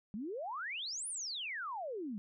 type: exponential two-way sweep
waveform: sine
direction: up then down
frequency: 192.6 to 10230 to 192.6 Hz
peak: -38 dBFS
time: 0.14-2.18 s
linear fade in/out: 0 ms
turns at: 1.08 s
effects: none